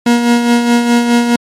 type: tone with tremolo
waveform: 40% pulse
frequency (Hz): 238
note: A#3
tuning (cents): +36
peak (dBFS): -5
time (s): 0.06-1.36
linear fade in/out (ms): 5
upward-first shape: sine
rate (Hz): 4.8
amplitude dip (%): 50
effects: low-pass 10000 Hz 12 dB/octave + MP3 64 kbps